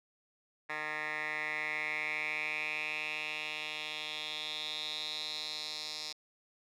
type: tone with band-pass filter sweep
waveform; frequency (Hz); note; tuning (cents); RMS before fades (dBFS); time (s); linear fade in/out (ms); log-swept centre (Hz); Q
10% pulse; 152.9; D#3; -30; -38; 0.69-6.13; 10; 1700 to 4700; 5.1
effects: none